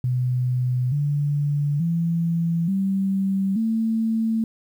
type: tone with pitch steps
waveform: sine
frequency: 125.6 / 145.11 / 167.66 / 193.7 / 223.8 Hz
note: B2 / D3 / E3 / G3 / A3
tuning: +30 / -20 / +30 / -20 / +30 cents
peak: -19 dBFS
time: 0.04-4.44 s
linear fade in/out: 2 ms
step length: 880 ms
effects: 9-bit